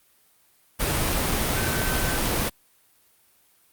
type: tone in noise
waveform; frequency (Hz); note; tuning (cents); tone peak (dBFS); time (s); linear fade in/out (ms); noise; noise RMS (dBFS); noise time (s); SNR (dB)
sine; 1534; G6; -38; -31; 1.55-2.19; 20; pink; -24; 0.79-2.5; -10
effects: white hiss -61 dBFS RMS until 3.72 s + Opus 32 kbps